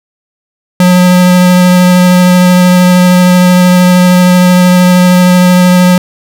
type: tone with vibrato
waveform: square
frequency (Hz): 180.5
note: F#3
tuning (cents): -43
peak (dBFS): -3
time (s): 0.8-5.98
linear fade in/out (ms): 2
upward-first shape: sine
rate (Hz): 13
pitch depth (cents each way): 9
effects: none